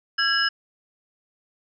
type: tone cluster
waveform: sine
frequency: 1350 / 1640 / 2934 / 5130 Hz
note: E6 / G#6 / F#7 / E8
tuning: +41 / -22 / -15 / -48 cents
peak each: -28 / -22 / -27 / -24 dBFS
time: 0.18-0.49 s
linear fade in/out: 10 ms
effects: none